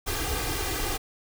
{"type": "noise with comb filter", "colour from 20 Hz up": "pink", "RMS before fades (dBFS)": -29, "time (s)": [0.06, 0.98], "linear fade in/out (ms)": 20, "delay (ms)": 2.5, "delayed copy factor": 0.85, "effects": []}